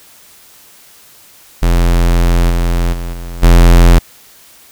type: tone with level steps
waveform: square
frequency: 43 Hz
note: F1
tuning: 26 cents flat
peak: -8 / -11 / -19 / -23 / -3 dBFS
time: 1.62-3.99 s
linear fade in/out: 10 ms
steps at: 2.49 / 2.92 / 3.12 / 3.42 s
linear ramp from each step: 20 ms
effects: white hiss -42 dBFS RMS until 4.71 s